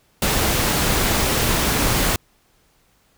pink noise, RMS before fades -19 dBFS, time 0.22-2.16 s, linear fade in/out 2 ms, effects pink hiss -60 dBFS RMS until 3.17 s

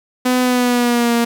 sawtooth tone with pitch glide, 251.6 to 234.8 Hz, B3 to A#3, +32 to +13 cents, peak -9 dBFS, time 0.25-1.25 s, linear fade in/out 10 ms, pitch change -119 cents, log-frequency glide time 0.42-1.14 s, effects 7-bit

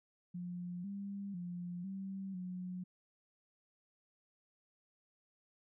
sine tone with pitch steps, 177.1 / 199.2 / 176.2 / 193.2 / 181.8 Hz, F3 / G3 / F3 / G3 / F#3, +24 / +28 / +16 / -25 / -30 cents, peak -40 dBFS, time 0.34-2.84 s, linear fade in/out 10 ms, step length 500 ms, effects none

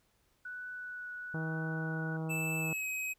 sine tone with vibrato, 1480 Hz, F#6, in tune, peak -40 dBFS, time 0.45-2.17 s, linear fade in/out 5 ms, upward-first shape triangle, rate 1.1 Hz, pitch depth 11 cents each way
harmonic tone, 160 Hz, D#3, 49 cents sharp, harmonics 1 / 2 / 3 / 4 / 5 / 6 / 7 / 8 / 9, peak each -35 / -43 / -45 / -49 / -49 / -54 / -55 / -58 / -56 dBFS, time 1.34-2.73 s, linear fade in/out 2 ms
square tone with pitch glide, 2636 to 2533 Hz, E7 to D#7, -1 to +30 cents, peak -35 dBFS, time 2.29-3.14 s, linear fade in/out 20 ms, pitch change -69 cents, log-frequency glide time 2.6-2.87 s
effects pink hiss -73 dBFS RMS until 3.18 s

